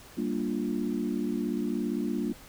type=chord; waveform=sine; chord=G minor seventh; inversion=none; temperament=equal; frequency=196 / 233.1 / 293.7 / 349.2 Hz; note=G3 / Bb3 / D4 / F4; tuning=0 / 0 / 0 / 0 cents; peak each=-34 / -31 / -33 / -35 dBFS; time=0.17-2.33 s; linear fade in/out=10 ms; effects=pink hiss -51 dBFS RMS until 2.48 s